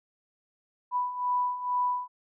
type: beating tone pair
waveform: sine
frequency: 987.8 / 990 Hz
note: B5 / B5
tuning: 0 / +4 cents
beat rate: 2.2 Hz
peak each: -32 / -27 dBFS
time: 0.91-2.08 s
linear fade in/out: 50 ms
effects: none